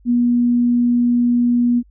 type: tone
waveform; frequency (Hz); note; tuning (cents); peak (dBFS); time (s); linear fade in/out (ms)
sine; 241.3; B3; -40; -12; 0.05-1.83; 50
effects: added 50 Hz sine -47 dBFS peak until 1.9 s